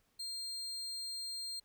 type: tone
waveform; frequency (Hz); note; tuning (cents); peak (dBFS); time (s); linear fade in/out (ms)
35% pulse; 4200; C8; +6; -38; 0.19-1.6; 10
effects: pink hiss -75 dBFS RMS until 1.64 s